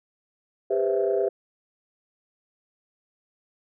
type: chord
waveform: sine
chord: C major seventh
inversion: second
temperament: equal with one note detuned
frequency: 399.1 / 493.9 / 523.3 / 659.3 Hz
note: G4 / B4 / C5 / E5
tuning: +31 / 0 / 0 / 0 cents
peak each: -23 / -28 / -28 / -27 dBFS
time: 0.7-1.29 s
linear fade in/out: 10 ms
effects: tanh soft clip ceiling -12 dBFS